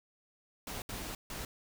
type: noise bursts at uneven times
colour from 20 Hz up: pink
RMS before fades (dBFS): -41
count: 3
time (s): 0.67-0.82 / 0.89-1.15 / 1.3-1.45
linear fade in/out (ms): 2
effects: none